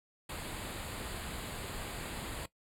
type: band-stop noise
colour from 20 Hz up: pink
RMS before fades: -41 dBFS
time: 0.29-2.46 s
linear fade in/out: 5 ms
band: 4800 to 6900 Hz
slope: 96 dB/octave
effects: noise-tail reverb RT60 0.1 s tail -18 dB re dry + low-pass 12000 Hz 12 dB/octave